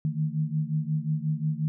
sine tone cluster, 151.6 / 157.2 / 224.5 Hz, D#3 / D#3 / A3, -45 / +18 / +35 cents, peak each -28 / -28 / -37 dBFS, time 0.05-1.68 s, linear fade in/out 0 ms, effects none

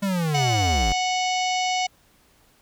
square linear sweep, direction down, 203.2 to 43.03 Hz, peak -22 dBFS, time 0.02-0.93 s, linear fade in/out 10 ms
harmonic tone, 737 Hz, F#5, 7 cents flat, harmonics 1 / 3 / 4 / 5 / 6 / 7 / 8 / 9 / 10, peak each -23 / -29 / -30 / -38 / -36 / -36 / -34 / -44 / -41 dBFS, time 0.34-1.87 s, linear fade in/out 10 ms
effects pink hiss -59 dBFS RMS until 2.61 s

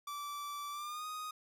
45% pulse tone with pitch glide, 1162 to 1245.4 Hz, D6 to D#6, -19 to +1 cents, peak -40 dBFS, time 0.07-1.31 s, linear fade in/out 5 ms, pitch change +120 cents, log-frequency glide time 0.71-1.06 s, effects none

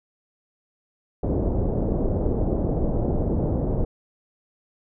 pink low-pass noise, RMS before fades -23 dBFS, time 1.23-3.85 s, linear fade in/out 5 ms, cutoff 600 Hz, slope 24 dB/octave, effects none

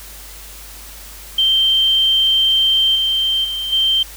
sine tone with level steps, 3136 Hz, G7, in tune, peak -11 / -14 / -20 / -12 dBFS, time 1.38-4.03 s, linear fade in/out 5 ms, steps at 2.95 / 3.44 / 3.72 s, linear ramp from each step 10 ms, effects added 50 Hz sine -38 dBFS peak until 4.16 s + white hiss -37 dBFS RMS until 4.16 s

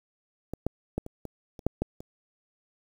clicks, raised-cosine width 2 ms, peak -20 / -13 / -15 / -25 / -24 / -30 / -10 / -13 / -28 dBFS, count 9, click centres 0.536 / 0.666 / 0.98 / 1.064 / 1.253 / 1.592 / 1.666 / 1.82 / 2.005 s, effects 8-bit

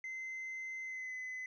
sine tone with pitch glide, 2064 to 2025 Hz, C7 to B6, -24 to +43 cents, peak -38 dBFS, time 0.04-1.46 s, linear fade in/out 2 ms, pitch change -33 cents, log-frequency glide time 0.82-1.13 s, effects tanh soft clip ceiling -39 dBFS

